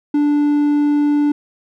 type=tone; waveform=triangle; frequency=292.8 Hz; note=D4; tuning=5 cents flat; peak=-10 dBFS; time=0.14-1.32 s; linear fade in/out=5 ms; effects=none